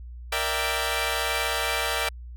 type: chord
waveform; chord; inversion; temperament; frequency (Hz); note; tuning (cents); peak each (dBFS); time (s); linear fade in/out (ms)
10% pulse; E half-diminished seventh; second; equal; 466.2 / 587.3 / 659.3 / 784; Bb4 / D5 / E5 / G5; 0 / 0 / 0 / 0; -22; 0.32-2.09; 5
effects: added 60 Hz sine -37 dBFS peak until 2.36 s